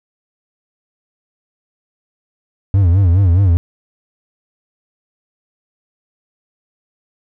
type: tone with vibrato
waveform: triangle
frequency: 91.8 Hz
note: F#2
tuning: 13 cents flat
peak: -6 dBFS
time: 2.74-3.57 s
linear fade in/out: 0 ms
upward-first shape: sine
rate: 4.8 Hz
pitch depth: 160 cents each way
effects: none